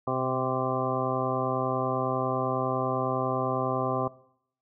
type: harmonic tone with a mistuned harmonic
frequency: 130 Hz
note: C3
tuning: 11 cents flat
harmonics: 1 / 2 / 3 / 4 / 5 / 6 / 8 / 9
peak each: -34 / -34 / -34 / -34 / -34 / -34 / -34 / -34 dBFS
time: 0.07-4.08 s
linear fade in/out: 5 ms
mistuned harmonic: 1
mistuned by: -26 cents
effects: noise-tail reverb RT60 0.7 s tail -20 dB re dry